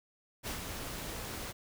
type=noise with ADSR envelope; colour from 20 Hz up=pink; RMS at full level=-37 dBFS; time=0.43-1.53 s; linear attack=44 ms; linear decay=120 ms; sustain=-4 dB; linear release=28 ms; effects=none